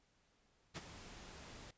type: noise with ADSR envelope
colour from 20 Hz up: pink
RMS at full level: -44 dBFS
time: 0.74-1.71 s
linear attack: 25 ms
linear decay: 34 ms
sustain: -10 dB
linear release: 7 ms
effects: pink hiss -75 dBFS RMS until 1.77 s + resampled to 16000 Hz